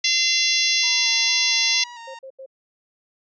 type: harmonic tone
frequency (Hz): 686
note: F5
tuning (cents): -31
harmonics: 3 / 4 / 5 / 6 / 7 / 8 / 9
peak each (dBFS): -25 / -25 / -25 / -25 / -25 / -25 / -25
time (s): 0.04-1.84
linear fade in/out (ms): 5
type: tone with vibrato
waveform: sawtooth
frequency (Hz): 944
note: A#5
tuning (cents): +22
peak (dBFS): -33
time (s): 0.83-2.19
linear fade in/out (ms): 5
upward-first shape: square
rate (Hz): 2.2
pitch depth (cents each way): 36
type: tone bursts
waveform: sine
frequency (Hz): 532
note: C5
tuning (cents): +29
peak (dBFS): -35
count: 3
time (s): 2.07-2.462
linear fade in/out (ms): 10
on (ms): 76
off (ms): 82
effects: resampled to 16000 Hz